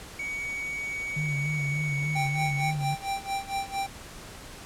triangle tone with pitch glide, 2247 to 2225 Hz, C#7 to C#7, +23 to +6 cents, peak -29 dBFS, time 0.19-2.71 s, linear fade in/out 5 ms, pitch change -17 cents, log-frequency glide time 1.26-2.33 s
sine tone with vibrato, 146.83 Hz, D3, in tune, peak -27 dBFS, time 1.16-2.95 s, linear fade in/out 10 ms, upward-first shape sine, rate 3.4 Hz, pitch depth 68 cents each way
square tone with tremolo, 786 Hz, G5, 4 cents sharp, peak -27 dBFS, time 2.15-3.87 s, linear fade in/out 10 ms, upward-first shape sine, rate 4.4 Hz, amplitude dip 90%
effects pink hiss -44 dBFS RMS until 4.65 s + low-pass 11000 Hz 12 dB/octave

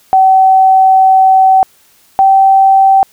sine tone pair in turn, 762 / 774.4 Hz, G5 / G5, -49 / -21 cents, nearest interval unison, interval 28 cents, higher second, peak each -3 dBFS, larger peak neither, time 0.13-1.63 / 2.19-3.03 s, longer first, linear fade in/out 0 ms, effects white hiss -48 dBFS RMS until 3.12 s

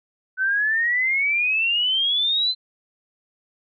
sine exponential sweep, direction up, 1506 to 4100 Hz, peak -18 dBFS, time 0.37-2.55 s, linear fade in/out 50 ms, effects none

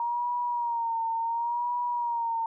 sine tone with vibrato, 939 Hz, A#5, 12 cents sharp, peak -26 dBFS, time 0-2.46 s, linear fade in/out 2 ms, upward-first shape sine, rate 0.7 Hz, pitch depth 56 cents each way, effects none

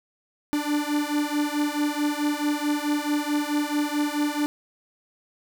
45% pulse beating tone pair, 292.9 / 297.5 Hz, D4 / D4, -5 / +22 cents, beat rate 4.6 Hz, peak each -26 dBFS, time 0.53-4.46 s, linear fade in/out 0 ms, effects none

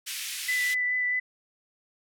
pink band-pass noise, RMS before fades -35 dBFS, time 0.06-0.75 s, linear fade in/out 20 ms, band 2100 to 14000 Hz, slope 24 dB/octave
sine tone with vibrato, 1991 Hz, B6, 14 cents sharp, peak -24 dBFS, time 0.48-1.2 s, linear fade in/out 10 ms, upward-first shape sine, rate 4.7 Hz, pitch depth 12 cents each way
effects none

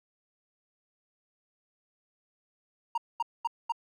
triangle tone bursts, 932.3 Hz, A#5, in tune, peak -24 dBFS, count 4, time 2.95-3.722 s, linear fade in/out 5 ms, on 28 ms, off 220 ms, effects none

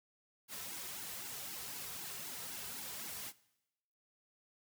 white noise with flanger, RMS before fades -45 dBFS, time 0.48-3.33 s, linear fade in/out 50 ms, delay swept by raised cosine 1.6 to 3.6 ms, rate 3.9 Hz, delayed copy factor -0.95, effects noise-tail reverb RT60 0.9 s tail -20 dB re dry

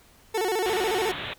30% pulse tone with vibrato, 404.1 Hz, G#4, 47 cents flat, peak -21 dBFS, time 0.34-1.12 s, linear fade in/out 10 ms, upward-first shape square, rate 14 Hz, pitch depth 160 cents each way
white low-pass noise, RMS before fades -34 dBFS, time 0.65-1.34 s, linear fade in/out 10 ms, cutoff 3800 Hz, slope 96 dB/octave
effects pink hiss -56 dBFS RMS until 1.38 s

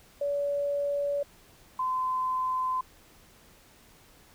sine tone pair in turn, 571 / 1026.3 Hz, D5 / C6, -49 / -34 cents, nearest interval minor seventh, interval 1015 cents, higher second, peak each -26 dBFS, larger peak neither, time 0.21-1.23 / 1.79-2.81 s, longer neither, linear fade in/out 5 ms, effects pink hiss -57 dBFS RMS until 4.34 s

